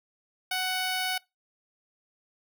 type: tone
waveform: 10% pulse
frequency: 744 Hz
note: F#5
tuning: 9 cents sharp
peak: -19 dBFS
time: 0.51-1.18 s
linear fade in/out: 5 ms
effects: noise-tail reverb RT60 0.2 s tail -22 dB re dry